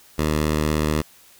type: tone with vibrato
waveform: 10% pulse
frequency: 76.6 Hz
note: D#2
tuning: 27 cents flat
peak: -11 dBFS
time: 0.18-1.02 s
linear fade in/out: 10 ms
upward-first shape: sine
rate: 4 Hz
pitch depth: 8 cents each way
effects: white hiss -51 dBFS RMS until 1.39 s